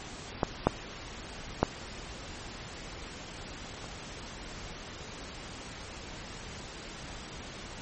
clicks, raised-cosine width 1 ms, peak -10 / -6 / -7 / -28 dBFS, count 4, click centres 0.432 / 0.67 / 1.63 / 3.843 s, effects pink hiss -43 dBFS RMS until 7.81 s + MP3 32 kbps

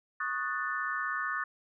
sine chord, D# half-diminished seventh, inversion third, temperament equal with one note detuned, 1108.7 / 1244.5 / 1480 / 1769.2 Hz, C#6 / D#6 / F#6 / A6, 0 / 0 / 0 / +9 cents, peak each -38 / -36 / -36 / -35 dBFS, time 0.2-1.44 s, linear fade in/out 5 ms, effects none

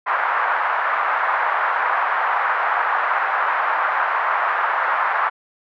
pink band-pass noise, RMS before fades -20 dBFS, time 0.06-5.3 s, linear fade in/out 20 ms, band 860 to 1600 Hz, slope 24 dB/octave, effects none

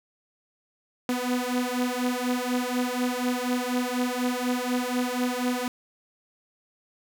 sawtooth beating tone pair, 246.6 / 250.7 Hz, B3 / B3, -2 / +26 cents, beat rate 4.1 Hz, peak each -24 dBFS, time 1.09-5.68 s, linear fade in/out 2 ms, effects 8-bit

